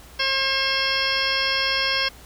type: harmonic tone with a mistuned harmonic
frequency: 536 Hz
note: C5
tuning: 42 cents sharp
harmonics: 1 / 2 / 3 / 4 / 5 / 6 / 8 / 9 / 10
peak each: -32 / -30 / -27 / -28 / -29 / -27 / -31 / -31 / -27 dBFS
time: 0.19-2.09 s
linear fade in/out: 10 ms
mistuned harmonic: 6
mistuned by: +26 cents
effects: added 60 Hz sine -47 dBFS peak until 2.25 s + pink hiss -47 dBFS RMS until 2.25 s